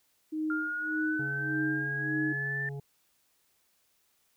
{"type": "tone with tremolo", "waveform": "sine", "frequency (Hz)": 311.1, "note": "D#4", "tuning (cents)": 0, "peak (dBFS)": -28, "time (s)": [0.32, 2.33], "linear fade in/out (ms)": 10, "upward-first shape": "sine", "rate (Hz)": 1.7, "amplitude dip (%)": 95}
{"type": "exponential sweep", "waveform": "sine", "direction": "up", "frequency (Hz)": [1396.9, 1783], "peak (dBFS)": -31, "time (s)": [0.5, 2.69], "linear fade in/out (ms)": 2}
{"type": "harmonic tone", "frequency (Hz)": 140, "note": "C#3", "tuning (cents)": 18, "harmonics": [1, 3, 5, 6], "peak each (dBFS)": [-36, -44, -55, -56], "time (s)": [1.19, 2.8], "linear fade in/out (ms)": 5}
{"effects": ["white hiss -71 dBFS RMS until 4.36 s"]}